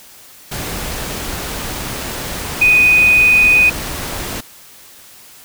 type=tone in noise; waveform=sine; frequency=2489 Hz; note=D#7; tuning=in tune; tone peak=-7 dBFS; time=2.61-3.7 s; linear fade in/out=10 ms; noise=pink; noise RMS=-24 dBFS; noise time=0.51-4.41 s; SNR=+14 dB; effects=white hiss -41 dBFS RMS until 5.44 s